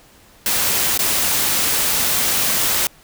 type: noise with dropouts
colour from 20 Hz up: white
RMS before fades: -18 dBFS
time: 0.46-2.87 s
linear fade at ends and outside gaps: 1 ms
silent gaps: 0.976-0.991 s
effects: pink hiss -49 dBFS RMS until 3.03 s